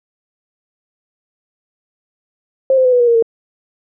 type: tone with pitch steps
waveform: sine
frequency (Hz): 531 / 517.7 / 504.7 / 492 / 479.7 / 467.6 / 455.9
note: C5 / C5 / B4 / B4 / A#4 / A#4 / A#4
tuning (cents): +25 / -18 / +38 / -7 / +50 / +5 / -39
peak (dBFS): -8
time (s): 2.7-3.225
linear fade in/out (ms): 2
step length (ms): 75
effects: none